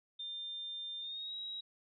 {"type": "tone with pitch glide", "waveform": "sine", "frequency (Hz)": [3600, 3836], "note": ["A7", "A#7"], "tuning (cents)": [39, 49], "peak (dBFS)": -40, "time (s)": [0.19, 1.61], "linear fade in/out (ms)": 10, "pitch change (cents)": 110, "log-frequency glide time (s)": [1, 1.34], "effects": []}